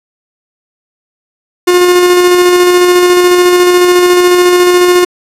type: tone with tremolo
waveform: 45% pulse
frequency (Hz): 357.3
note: F4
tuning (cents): +40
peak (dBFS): -3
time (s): 1.67-5.05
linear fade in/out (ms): 10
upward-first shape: square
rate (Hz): 14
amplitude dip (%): 25
effects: resampled to 32000 Hz